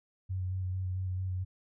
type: tone with vibrato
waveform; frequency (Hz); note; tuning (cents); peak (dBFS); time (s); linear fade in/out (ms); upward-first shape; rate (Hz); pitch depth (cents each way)
sine; 92.8; F#2; +6; -31; 0.29-1.45; 20; square; 4.5; 17
effects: none